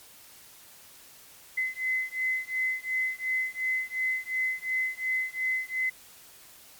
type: beating tone pair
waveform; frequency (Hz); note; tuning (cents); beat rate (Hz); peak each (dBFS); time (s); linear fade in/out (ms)
sine; 2038 / 2040.8; C7 / C7; -46 / -44; 2.8; -30; 1.57-5.9; 10
effects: white hiss -52 dBFS RMS until 6.79 s + MP3 96 kbps